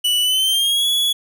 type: tone with pitch glide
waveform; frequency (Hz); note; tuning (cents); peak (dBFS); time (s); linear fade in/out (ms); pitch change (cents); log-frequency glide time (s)
45% pulse; 2960 to 3381; F#7 to G#7; 0 to +30; -15; 0.04-1.13; 10; +230; 0.22-0.87
effects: none